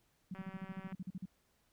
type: tone bursts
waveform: sine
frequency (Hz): 185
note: F#3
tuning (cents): 0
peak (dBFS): -39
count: 13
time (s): 0.31-1.256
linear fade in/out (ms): 5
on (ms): 34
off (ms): 42
type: click train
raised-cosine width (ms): 0.5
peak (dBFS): -39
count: 111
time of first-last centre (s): 0.35-0.926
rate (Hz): 191
effects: pink hiss -75 dBFS RMS until 1.72 s